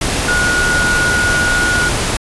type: tone in noise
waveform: sine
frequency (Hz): 1447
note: F#6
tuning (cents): -39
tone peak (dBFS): -13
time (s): 0.28-1.89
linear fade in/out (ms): 5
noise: pink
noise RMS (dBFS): -17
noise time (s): 0.01-2.17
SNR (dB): +1
effects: resampled to 24000 Hz